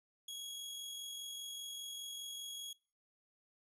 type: tone with amplitude modulation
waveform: sawtooth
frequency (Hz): 3322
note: G#7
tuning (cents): 0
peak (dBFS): -39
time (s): 0.28-2.73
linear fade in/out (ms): 5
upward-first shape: sine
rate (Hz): 45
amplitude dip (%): 30
effects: noise-tail reverb RT60 0.4 s tail -23 dB re dry + resampled to 32000 Hz